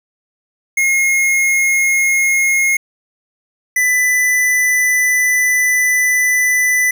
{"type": "tone pair in turn", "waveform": "square", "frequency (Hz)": [2152, 1994.5], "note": ["C7", "B6"], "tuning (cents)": [48, 17], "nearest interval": "minor second", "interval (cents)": 131, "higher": "first", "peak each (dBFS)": -12, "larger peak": "neither", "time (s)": [[0.77, 2.77], [3.76, 6.91]], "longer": "second", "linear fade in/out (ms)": 5, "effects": []}